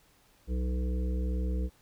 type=harmonic tone; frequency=62.3 Hz; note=B1; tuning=16 cents sharp; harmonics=1 / 3 / 5 / 7 / 8; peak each=-28 / -38 / -42 / -45 / -46 dBFS; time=0.47-1.7 s; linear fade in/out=50 ms; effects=pink hiss -64 dBFS RMS until 1.81 s